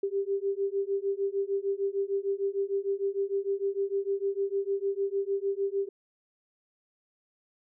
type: beating tone pair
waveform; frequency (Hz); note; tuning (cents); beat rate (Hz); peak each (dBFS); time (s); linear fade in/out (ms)
sine; 392 / 398.6; G4 / G4; 0 / +29; 6.6; -30; 0.03-5.89; 5
effects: none